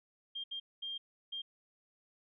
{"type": "tone bursts at uneven times", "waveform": "sine", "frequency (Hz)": 3200, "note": "G7", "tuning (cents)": 35, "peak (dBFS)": -38, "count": 4, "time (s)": [[0.35, 0.44], [0.51, 0.6], [0.82, 0.98], [1.32, 1.42]], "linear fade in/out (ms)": 10, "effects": []}